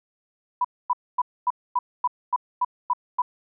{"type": "tone bursts", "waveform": "sine", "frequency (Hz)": 987.8, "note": "B5", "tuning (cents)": 0, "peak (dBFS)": -18, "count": 10, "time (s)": [0.61, 3.22], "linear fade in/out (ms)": 5, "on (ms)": 36, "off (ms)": 250, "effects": []}